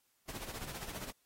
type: noise with tremolo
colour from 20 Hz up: pink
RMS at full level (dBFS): -42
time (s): 0.28-1.11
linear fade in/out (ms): 10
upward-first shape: sine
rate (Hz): 15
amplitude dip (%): 65
effects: white hiss -75 dBFS RMS until 1.25 s + AAC 48 kbps